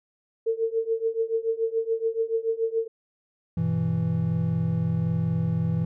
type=tone with tremolo; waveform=sine; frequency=452.1 Hz; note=A4; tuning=47 cents sharp; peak=-19 dBFS; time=0.46-2.88 s; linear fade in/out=10 ms; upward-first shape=triangle; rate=7 Hz; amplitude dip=95%
type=chord; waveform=triangle; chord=E minor; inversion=first; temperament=equal with one note detuned; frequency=99.48 / 123.47 / 164.81 Hz; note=G2 / B2 / E3; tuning=+26 / 0 / 0 cents; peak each=-28 / -27 / -22 dBFS; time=3.57-5.85 s; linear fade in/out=5 ms
effects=none